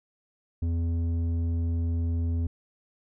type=tone with low-pass filter; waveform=square; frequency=83.9 Hz; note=E2; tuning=31 cents sharp; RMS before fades=-27 dBFS; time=0.62-2.47 s; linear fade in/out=5 ms; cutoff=230 Hz; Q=0.96; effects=none